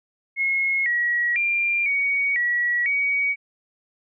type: tone with pitch steps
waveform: sine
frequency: 2167 / 1915 / 2386 / 2243 / 1928 / 2255 Hz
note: C#7 / A#6 / D7 / C#7 / B6 / C#7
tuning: -40 / +46 / +27 / +20 / -42 / +29 cents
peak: -19 dBFS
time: 0.36-3.36 s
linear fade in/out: 50 ms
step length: 500 ms
effects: none